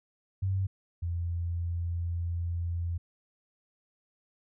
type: tone pair in turn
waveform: sine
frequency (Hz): 95.6 / 85.61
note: G2 / F2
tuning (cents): -43 / -34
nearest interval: major second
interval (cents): 191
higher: first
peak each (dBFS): -26 / -29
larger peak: first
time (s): 0.42-0.67 / 1.02-2.98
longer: second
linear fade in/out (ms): 10
effects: none